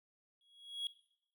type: tone with exponential growth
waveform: triangle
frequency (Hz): 3322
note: G#7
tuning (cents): 0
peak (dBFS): -32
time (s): 0.41-0.87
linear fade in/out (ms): 1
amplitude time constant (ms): 100
effects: noise-tail reverb RT60 0.7 s tail -17 dB re dry